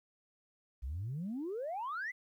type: exponential sweep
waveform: sine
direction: up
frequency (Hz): 58.27 to 2093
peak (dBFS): -35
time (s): 0.82-2.12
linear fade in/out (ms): 20
effects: tanh soft clip ceiling -33 dBFS + 12-bit